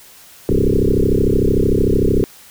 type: tone with frequency modulation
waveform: sine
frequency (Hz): 195.5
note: G3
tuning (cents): -4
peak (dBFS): -11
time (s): 0.49-2.24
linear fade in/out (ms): 0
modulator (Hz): 33.3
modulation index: 7.5
effects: white hiss -43 dBFS RMS until 2.5 s